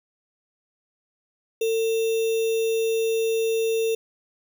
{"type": "tone with sample-and-hold", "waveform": "sine", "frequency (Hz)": 450, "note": "A4", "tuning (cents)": 39, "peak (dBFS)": -20, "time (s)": [1.61, 3.95], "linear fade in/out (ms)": 5, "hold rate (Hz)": 3150, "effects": []}